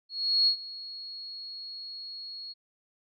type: tone with ADSR envelope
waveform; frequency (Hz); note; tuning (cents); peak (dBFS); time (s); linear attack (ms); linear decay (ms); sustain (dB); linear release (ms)
sine; 4321; C#8; -45; -19; 0.09-2.54; 380; 90; -19; 27
effects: none